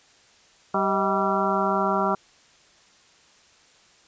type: harmonic tone with a mistuned harmonic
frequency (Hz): 194.5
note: G3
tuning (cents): -13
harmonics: 1 / 2 / 3 / 4 / 5 / 6 / 7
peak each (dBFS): -28 / -28 / -28 / -28 / -28 / -28 / -28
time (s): 0.74-2.15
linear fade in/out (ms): 5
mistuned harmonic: 3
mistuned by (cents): +130
effects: white hiss -56 dBFS RMS until 4.07 s + resampled to 16000 Hz